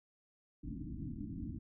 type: low-pass noise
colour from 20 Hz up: white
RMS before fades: -43 dBFS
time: 0.63-1.59 s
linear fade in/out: 10 ms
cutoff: 310 Hz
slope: 96 dB/octave
effects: none